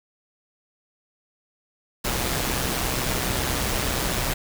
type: noise with amplitude modulation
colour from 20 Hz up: pink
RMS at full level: -23 dBFS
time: 2.04-4.34 s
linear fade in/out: 10 ms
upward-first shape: sine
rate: 127 Hz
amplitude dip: 50%
effects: none